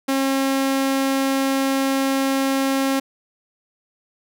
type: tone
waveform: sawtooth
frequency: 270 Hz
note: C#4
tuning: 45 cents flat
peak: -14 dBFS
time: 0.08-3 s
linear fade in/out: 10 ms
effects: none